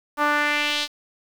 sawtooth tone with band-pass filter sweep, 294.7 Hz, D4, 6 cents sharp, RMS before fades -22 dBFS, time 0.17-0.88 s, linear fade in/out 50 ms, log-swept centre 1100 to 4100 Hz, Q 2.2, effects 7-bit

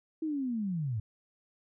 sine linear sweep, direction down, 325.1 to 100 Hz, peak -30 dBFS, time 0.22-1 s, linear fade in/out 5 ms, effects none

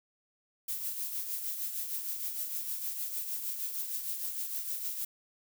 violet noise with tremolo, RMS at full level -34 dBFS, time 0.68-5.05 s, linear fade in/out 5 ms, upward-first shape triangle, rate 6.5 Hz, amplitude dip 55%, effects none

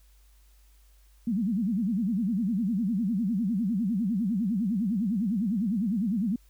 sine tone with vibrato, 210 Hz, G#3, 19 cents sharp, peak -24 dBFS, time 1.27-6.36 s, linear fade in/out 5 ms, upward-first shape sine, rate 9.9 Hz, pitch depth 260 cents each way, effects added 50 Hz sine -55 dBFS peak until 6.49 s + white hiss -66 dBFS RMS until 6.49 s

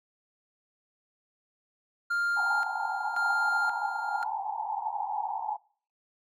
triangle tone with tremolo, 1400 Hz, F6, 4 cents sharp, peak -24 dBFS, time 2.1-4.24 s, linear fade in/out 10 ms, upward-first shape square, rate 0.94 Hz, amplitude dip 65%
pink band-pass noise, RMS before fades -33 dBFS, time 2.36-5.57 s, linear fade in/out 20 ms, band 790 to 900 Hz, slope 96 dB/octave
effects noise-tail reverb RT60 0.5 s tail -25 dB re dry

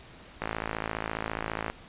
click train, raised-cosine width 0.5 ms, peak -15 dBFS, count 71, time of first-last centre 0.42-1.7 s, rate 54.7 Hz, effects pink hiss -50 dBFS RMS until 1.88 s + resampled to 8000 Hz

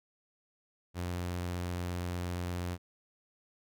sawtooth tone, 88.5 Hz, F2, 23 cents sharp, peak -30 dBFS, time 0.94-2.78 s, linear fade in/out 50 ms, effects none

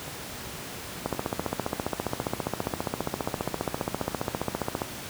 two click trains, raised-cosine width 1 ms, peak -23 / -12 dBFS, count 4 / 57, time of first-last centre 0.08-3.285 / 1.06-4.818 s, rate 0.936 / 14.9 Hz, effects pink hiss -38 dBFS RMS until 5.09 s + high-pass 80 Hz 12 dB/octave

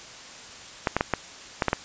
clicks, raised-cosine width 0.5 ms, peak -6 dBFS, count 7, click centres 0.872 / 0.966 / 1.009 / 1.137 / 1.622 / 1.683 / 1.731 s, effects white hiss -43 dBFS RMS until 1.84 s + resampled to 16000 Hz

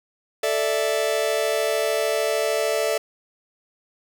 45% pulse chord, A suspended fourth, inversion none, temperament just, 440 / 586.7 / 660 Hz, A4 / D5 / E5, 0 / -2 / +2 cents, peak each -25 dBFS, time 0.43-2.98 s, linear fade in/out 5 ms, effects 9-bit

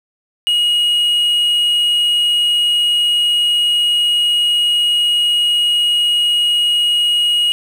triangle tone with quantisation, 2888 Hz, F#7, 43 cents flat, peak -10 dBFS, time 0.47-7.52 s, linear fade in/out 0 ms, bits 6, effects none

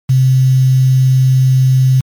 sine tone with quantisation, 130.5 Hz, C3, 4 cents flat, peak -6 dBFS, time 0.09-2.01 s, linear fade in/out 10 ms, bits 5, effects MP3 96 kbps

